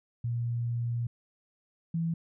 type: tone pair in turn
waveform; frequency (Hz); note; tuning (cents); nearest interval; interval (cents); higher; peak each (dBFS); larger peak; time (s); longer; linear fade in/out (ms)
sine; 118.5 / 165.76; A#2 / E3; +29 / +10; tritone; 581; second; -28 / -27; second; 0.24-1.07 / 1.94-2.14; first; 5
effects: none

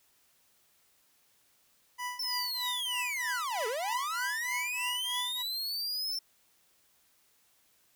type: tone with tremolo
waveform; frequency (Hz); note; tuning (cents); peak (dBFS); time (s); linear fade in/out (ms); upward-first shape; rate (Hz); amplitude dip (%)
25% pulse; 987.8; B5; 0; -29; 1.98-5.43; 20; triangle; 3.2; 100
type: linear two-way sweep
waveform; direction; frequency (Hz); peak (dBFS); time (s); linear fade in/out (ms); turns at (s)
45% pulse; down then up; 5400 to 415.3 to 5400; -32; 2.19-6.19; 5; 3.67
effects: white hiss -68 dBFS RMS until 7.95 s

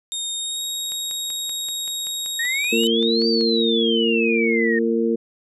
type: tone with pitch glide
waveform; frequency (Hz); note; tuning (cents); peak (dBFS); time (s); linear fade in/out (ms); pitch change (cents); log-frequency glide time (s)
25% pulse; 3697 to 3768; A#7 to A#7; -15 to +18; -20; 0.12-2.87; 0; +33; 0.36-0.62
type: click train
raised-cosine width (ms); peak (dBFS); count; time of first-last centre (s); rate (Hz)
0.2; -22; 14; 0.92-3.41; 5.22
type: exponential two-way sweep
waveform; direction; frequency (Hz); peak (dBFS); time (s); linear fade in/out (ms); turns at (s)
sine; up then down; 1816 to 4699 to 1816; -21; 2.39-4.79; 5; 3.28
type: harmonic tone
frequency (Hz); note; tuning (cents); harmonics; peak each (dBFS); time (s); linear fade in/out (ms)
114.6; A#2; -29; 2 / 3 / 4; -21 / -23 / -21; 2.72-5.16; 10
effects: none

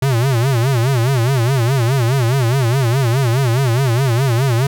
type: tone with vibrato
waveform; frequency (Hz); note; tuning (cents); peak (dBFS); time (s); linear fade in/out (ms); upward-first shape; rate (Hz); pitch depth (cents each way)
square; 125.7; B2; +31; -13; 0.02-4.67; 5; sine; 4.8; 180
effects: none

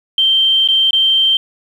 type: tone with dropouts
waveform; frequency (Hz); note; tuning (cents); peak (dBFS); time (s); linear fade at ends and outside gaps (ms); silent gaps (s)
sine; 3137; G7; +1; -9; 0.18-1.37; 2; 0.676-0.686 / 0.908-0.931
effects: 7-bit

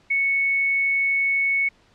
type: tone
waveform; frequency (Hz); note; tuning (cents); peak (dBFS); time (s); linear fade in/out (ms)
sine; 2212; C#7; -4; -18; 0.1-1.69; 10
effects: pink hiss -58 dBFS RMS until 1.94 s + low-pass 5000 Hz 12 dB/octave

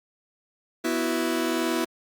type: chord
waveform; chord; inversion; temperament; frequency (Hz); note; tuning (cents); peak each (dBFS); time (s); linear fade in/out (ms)
sawtooth; B suspended fourth; none; just; 246.9 / 329.3 / 370.4; B3 / E4 / F#4; 0 / -2 / +2; -25 / -22 / -26; 0.84-1.85; 10
effects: Opus 48 kbps

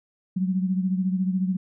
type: beating tone pair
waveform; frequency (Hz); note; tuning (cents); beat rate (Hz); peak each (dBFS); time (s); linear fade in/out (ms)
sine; 185 / 199; F#3 / G3; 0 / +26; 14; -22 / -29; 0.36-1.57; 10
effects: none

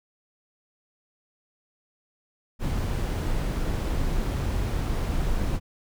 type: noise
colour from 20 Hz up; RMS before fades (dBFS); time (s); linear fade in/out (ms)
brown; -26; 2.59-5.6; 50
effects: none

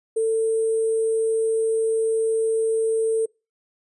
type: tone with sample-and-hold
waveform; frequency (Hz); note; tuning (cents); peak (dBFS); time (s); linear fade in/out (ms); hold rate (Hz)
sine; 446.5; A4; +25; -18; 0.16-3.26; 10; 8820
effects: noise-tail reverb RT60 0.3 s tail -26 dB re dry + resampled to 24000 Hz

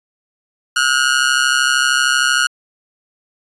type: tone with amplitude modulation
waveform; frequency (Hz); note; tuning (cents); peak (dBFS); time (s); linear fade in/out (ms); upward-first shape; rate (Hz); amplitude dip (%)
sawtooth; 1440; F#6; -47; -5; 0.76-2.47; 5; sine; 133; 85
effects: resampled to 24000 Hz

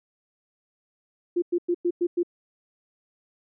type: tone bursts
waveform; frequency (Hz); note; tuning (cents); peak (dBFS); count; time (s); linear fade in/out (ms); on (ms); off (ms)
sine; 349.2; F4; 0; -20; 6; 1.36-2.232; 10; 62; 100
effects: none

